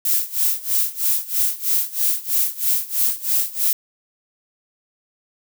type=noise with tremolo; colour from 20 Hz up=violet; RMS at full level=-17 dBFS; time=0.05-3.73 s; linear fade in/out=2 ms; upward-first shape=sine; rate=3.1 Hz; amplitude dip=90%; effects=none